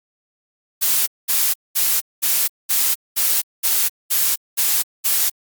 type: noise bursts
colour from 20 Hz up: blue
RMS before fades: -17 dBFS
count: 10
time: 0.81-5.3 s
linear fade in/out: 20 ms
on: 260 ms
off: 210 ms
effects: Opus 48 kbps